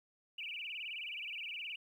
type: tone with vibrato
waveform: sine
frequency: 2620 Hz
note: E7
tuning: 11 cents flat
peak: -40 dBFS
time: 0.38-1.76 s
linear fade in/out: 5 ms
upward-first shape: sine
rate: 19 Hz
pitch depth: 230 cents each way
effects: 12-bit